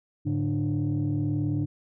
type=tone cluster; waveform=sine; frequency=104.4 / 143 / 297.5 Hz; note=G#2 / D3 / D4; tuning=+10 / -46 / +22 cents; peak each=-27 dBFS; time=0.25-1.66 s; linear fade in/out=20 ms; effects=tanh soft clip ceiling -19 dBFS